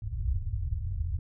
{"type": "low-pass noise", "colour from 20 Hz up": "white", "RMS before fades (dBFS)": -31, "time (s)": [0.02, 1.19], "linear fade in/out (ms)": 2, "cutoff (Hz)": 110, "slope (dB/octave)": 48, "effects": []}